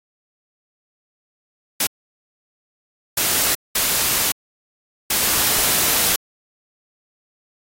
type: noise bursts at uneven times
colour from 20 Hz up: white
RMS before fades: -18 dBFS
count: 4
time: 1.8-1.87 / 3.17-3.55 / 3.75-4.32 / 5.1-6.16 s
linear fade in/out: 5 ms
effects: AAC 48 kbps